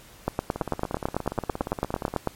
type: two click trains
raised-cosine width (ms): 1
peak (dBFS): -9 / -16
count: 19 / 28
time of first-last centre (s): 0.28-2.273 / 0.56-2.139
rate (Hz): 9.03 / 17.1
effects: pink hiss -50 dBFS RMS until 2.35 s + MP3 64 kbps